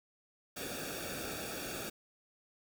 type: noise with comb filter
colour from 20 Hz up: pink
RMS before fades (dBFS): -41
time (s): 0.56-1.9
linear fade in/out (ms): 10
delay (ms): 0.98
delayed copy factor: -0.85
effects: none